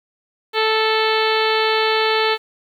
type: harmonic tone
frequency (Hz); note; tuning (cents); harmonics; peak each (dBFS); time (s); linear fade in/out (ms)
439.2; A4; -3; 1 / 2 / 3 / 4 / 5 / 6 / 7 / 8 / 9 / 10; -19 / -22 / -24 / -25 / -26 / -27 / -27 / -28 / -29 / -29; 0.53-2.38; 50
effects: 8-bit